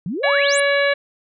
sine exponential sweep, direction up, 154.1 to 10150 Hz, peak -22 dBFS, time 0.06-0.6 s, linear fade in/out 2 ms
harmonic tone, 565 Hz, C#5, 33 cents sharp, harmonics 1 / 2 / 3 / 4 / 5 / 6 / 7, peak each -17 / -28 / -20 / -23 / -30 / -35 / -29 dBFS, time 0.23-0.94 s, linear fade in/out 10 ms
effects none

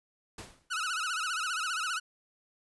pink noise with exponential decay, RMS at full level -40 dBFS, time 0.38-0.71 s, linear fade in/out 5 ms, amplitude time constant 71 ms
sawtooth tone with vibrato, 1377 Hz, F6, 25 cents flat, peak -27 dBFS, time 0.7-2 s, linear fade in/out 20 ms, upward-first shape sine, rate 15 Hz, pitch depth 150 cents each way
effects resampled to 24000 Hz

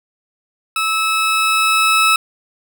20% pulse tone with level ramp, 1300 Hz, E6, 24 cents flat, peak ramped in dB -11 to -5 dBFS, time 0.76-2.16 s, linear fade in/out 2 ms, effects none

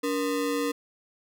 square ring-modulated tone, 380 Hz, F#4, 46 cents sharp, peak -23 dBFS, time 0.03-0.72 s, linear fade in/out 10 ms, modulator 93.4 Hz, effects none

